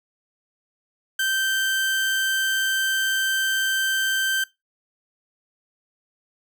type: tone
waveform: 30% pulse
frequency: 1558 Hz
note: G6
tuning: 11 cents flat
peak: -18 dBFS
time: 1.19-4.44 s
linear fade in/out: 5 ms
effects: noise-tail reverb RT60 0.2 s tail -21 dB re dry